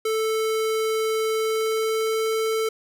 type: tone with pitch glide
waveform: square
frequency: 440 to 442.5 Hz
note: A4 to A4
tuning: 0 to +10 cents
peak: -22 dBFS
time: 0.05-2.69 s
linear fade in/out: 5 ms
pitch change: +10 cents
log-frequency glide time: 1.33-2.29 s
effects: none